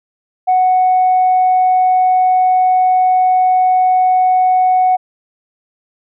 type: tone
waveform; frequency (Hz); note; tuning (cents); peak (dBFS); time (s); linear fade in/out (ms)
sine; 740; F#5; 0; -7; 0.47-4.97; 20
effects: tanh soft clip ceiling -5 dBFS